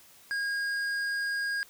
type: tone with hard clipping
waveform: triangle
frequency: 1629 Hz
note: G#6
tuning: 34 cents flat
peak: -30 dBFS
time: 0.31-1.63 s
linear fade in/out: 0 ms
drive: 12 dB
effects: white hiss -56 dBFS RMS until 1.69 s